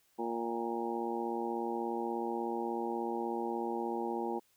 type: harmonic tone with a mistuned harmonic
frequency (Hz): 116.54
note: A#2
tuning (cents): 0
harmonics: 2 / 3 / 4 / 5 / 6 / 7 / 8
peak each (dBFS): -40 / -37 / -41 / -48 / -47 / -39 / -43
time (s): 0.18-4.4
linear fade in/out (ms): 20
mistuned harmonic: 6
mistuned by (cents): +88
effects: white hiss -71 dBFS RMS until 4.56 s